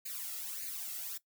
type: noise with flanger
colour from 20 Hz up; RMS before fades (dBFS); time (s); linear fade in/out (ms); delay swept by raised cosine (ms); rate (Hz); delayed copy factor
blue; -41; 0.05-1.18; 10; 0.44 to 1.54; 1.7; +0.75
effects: noise-tail reverb RT60 0.1 s tail -18 dB re dry